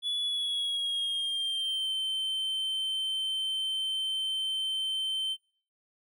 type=tone with pitch glide; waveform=triangle; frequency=3417 to 3097 Hz; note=G#7 to G7; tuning=+49 to -22 cents; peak=-27 dBFS; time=0.02-5.37 s; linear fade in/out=50 ms; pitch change=-171 cents; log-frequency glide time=0.2-1.93 s; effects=noise-tail reverb RT60 0.5 s tail -24 dB re dry